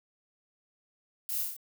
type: noise with echo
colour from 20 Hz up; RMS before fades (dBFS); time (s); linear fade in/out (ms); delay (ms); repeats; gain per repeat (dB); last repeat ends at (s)
violet; -35; 1.29-1.42; 0; 29; 5; -2; 1.565
effects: none